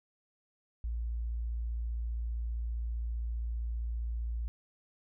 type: tone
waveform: sine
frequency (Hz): 57.6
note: A#1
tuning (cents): -20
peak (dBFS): -32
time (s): 0.84-4.48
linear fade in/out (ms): 0
effects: none